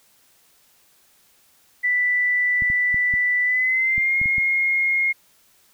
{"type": "tone with pitch glide", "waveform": "sine", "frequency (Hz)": [1978, 2145], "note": ["B6", "C7"], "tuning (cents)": [2, 42], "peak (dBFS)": -17, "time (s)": [1.83, 5.13], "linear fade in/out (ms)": 20, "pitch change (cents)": 140, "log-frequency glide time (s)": [3.43, 4.18]}
{"type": "clicks", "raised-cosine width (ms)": 5, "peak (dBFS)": -21, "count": 8, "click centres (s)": [2.622, 2.701, 2.944, 3.139, 3.98, 4.215, 4.258, 4.382]}
{"effects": ["white hiss -58 dBFS RMS until 5.73 s"]}